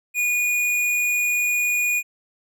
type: tone with tanh clipping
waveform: sine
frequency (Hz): 2451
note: D#7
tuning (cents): -27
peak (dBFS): -20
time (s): 0.14-2.03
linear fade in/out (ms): 50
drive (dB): 18
effects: none